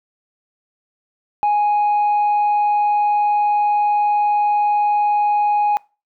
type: tone with tanh clipping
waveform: sine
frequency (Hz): 830.6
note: G#5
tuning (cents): 0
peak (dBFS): -14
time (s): 1.43-5.77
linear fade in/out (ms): 0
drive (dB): 1
effects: noise-tail reverb RT60 0.3 s tail -23 dB re dry